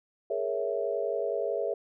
sine chord, A# half-diminished seventh, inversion third, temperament equal, 415.3 / 466.2 / 554.4 / 659.3 Hz, G#4 / A#4 / C#5 / E5, 0 / 0 / 0 / 0 cents, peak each -33 dBFS, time 0.3-1.74 s, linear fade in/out 5 ms, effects none

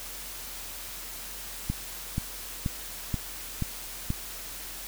click train, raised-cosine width 5 ms, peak -15 dBFS, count 6, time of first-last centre 1.7-4.104 s, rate 2.08 Hz, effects added 43 Hz sine -48 dBFS peak until 4.87 s + white hiss -40 dBFS RMS until 4.87 s

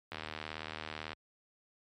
click train, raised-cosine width 0.3 ms, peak -23 dBFS, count 80, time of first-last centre 0.12-1.132 s, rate 78.1 Hz, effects high-pass 60 Hz 12 dB/octave + MP3 64 kbps

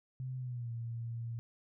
sine tone with pitch glide, 129 to 116.26 Hz, C3 to A#2, -24 to -4 cents, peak -37 dBFS, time 0.2-1.39 s, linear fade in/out 0 ms, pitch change -180 cents, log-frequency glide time 0.37-0.71 s, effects none

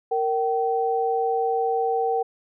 sine tone pair together, 462.8 / 768.7 Hz, A#4 / G5, -13 / -34 cents, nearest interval major sixth, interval 879 cents, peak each -23 dBFS, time 0.11-2.23 s, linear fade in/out 10 ms, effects none

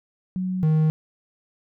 sine / triangle tone pair in turn, 185 / 156.33 Hz, F#3 / D#3, 0 / +9 cents, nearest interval minor third, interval 291 cents, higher first, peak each -23 / -14 dBFS, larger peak second, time 0.36-0.63 / 0.63-0.9 s, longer neither, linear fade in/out 0 ms, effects none

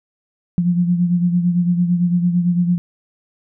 sine beating tone pair, 174.61 / 183.51 Hz, F3 / F#3, 0 / -14 cents, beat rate 8.9 Hz, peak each -14 / -22 dBFS, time 0.58-2.78 s, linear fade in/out 0 ms, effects none

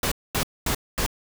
pink noise bursts, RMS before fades -24 dBFS, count 4, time 0.03-1.064 s, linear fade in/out 2 ms, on 86 ms, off 230 ms, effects none

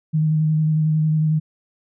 sine tone with vibrato, 155.56 Hz, D#3, in tune, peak -15 dBFS, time 0.13-1.4 s, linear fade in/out 20 ms, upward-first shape square, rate 11 Hz, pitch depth 15 cents each way, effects none

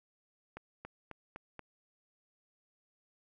accelerating click train, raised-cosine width 0.5 ms, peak -29 dBFS, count 5, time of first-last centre 0.57-1.593 s, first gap 280 ms, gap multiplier 0.94, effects none

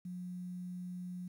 sine tone with quantisation, 180 Hz, F#3, 47 cents flat, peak -40 dBFS, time 0.05-1.28 s, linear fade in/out 5 ms, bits 11, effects none

